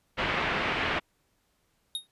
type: low-pass noise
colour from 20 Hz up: white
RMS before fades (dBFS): -29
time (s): 0.17-1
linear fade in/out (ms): 20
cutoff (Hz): 2700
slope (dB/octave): 24
type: tone with exponential decay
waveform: square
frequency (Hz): 3729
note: A#7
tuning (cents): 0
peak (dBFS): -27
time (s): 1.95-2.07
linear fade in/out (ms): 1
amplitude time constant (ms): 24
effects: pink hiss -72 dBFS RMS until 2.11 s + resampled to 32000 Hz